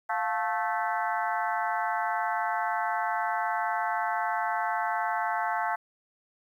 harmonic tone with a mistuned harmonic, 219.3 Hz, A3, 6 cents flat, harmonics 3 / 4 / 5 / 6 / 7 / 8 / 9, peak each -32 / -30 / -35 / -36 / -35 / -40 / -40 dBFS, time 0.09-5.76 s, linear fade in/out 10 ms, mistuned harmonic 3, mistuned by +110 cents, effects 10-bit

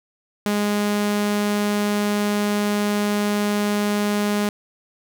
sawtooth tone, 206.7 Hz, G#3, 8 cents flat, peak -15 dBFS, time 0.46-4.49 s, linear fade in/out 0 ms, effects none

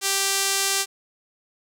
sawtooth tone with band-pass filter, 392 Hz, G4, in tune, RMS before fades -23 dBFS, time 0.01-0.86 s, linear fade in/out 50 ms, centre 7600 Hz, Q 0.86, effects none

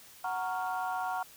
sine chord, Gb major seventh, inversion none, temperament equal, 740 / 932.3 / 1108.7 / 1396.9 Hz, Gb5 / Bb5 / Db6 / F6, 0 / 0 / 0 / 0 cents, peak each -33 / -36 / -39 / -38 dBFS, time 0.24-1.23 s, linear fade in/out 5 ms, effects tanh soft clip ceiling -24 dBFS + white hiss -54 dBFS RMS until 1.36 s

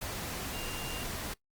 sine tone in noise, 2794 Hz, F7, in tune, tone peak -43 dBFS, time 0.53-1.04 s, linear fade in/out 10 ms, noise pink, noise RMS -38 dBFS, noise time 0.01-1.34 s, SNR -8 dB, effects noise-tail reverb RT60 0.1 s tail -19 dB re dry + Opus 48 kbps

